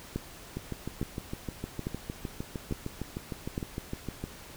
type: two click trains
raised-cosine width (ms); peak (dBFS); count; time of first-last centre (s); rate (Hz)
3; -18 / -21; 5 / 25; 0.16-3.579 / 0.57-4.24; 1.17 / 6.54
effects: pink hiss -48 dBFS RMS until 4.56 s